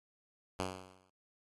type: tone with exponential decay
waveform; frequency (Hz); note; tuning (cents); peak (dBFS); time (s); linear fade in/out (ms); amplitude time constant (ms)
5% pulse; 93.2; F#2; +13; -22; 0.59-1.1; 5; 110
effects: AAC 32 kbps